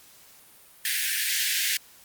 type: high-pass noise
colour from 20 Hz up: pink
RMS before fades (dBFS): -26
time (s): 0.85-1.77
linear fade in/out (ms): 2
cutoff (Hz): 1600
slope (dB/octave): 96
effects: white hiss -53 dBFS RMS until 2.04 s + Opus 48 kbps